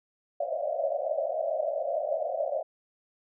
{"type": "band-pass noise", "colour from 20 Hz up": "pink", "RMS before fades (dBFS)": -30, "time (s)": [0.4, 2.63], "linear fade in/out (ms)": 5, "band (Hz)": [550, 690], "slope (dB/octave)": 96, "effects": []}